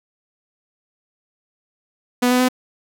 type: tone with pitch steps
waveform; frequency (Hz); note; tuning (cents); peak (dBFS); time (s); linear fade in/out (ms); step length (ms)
sawtooth; 246.9 / 250.2 / 253.5; B3 / B3 / B3; 0 / +23 / +45; -10; 2.22-2.487; 10; 89
effects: none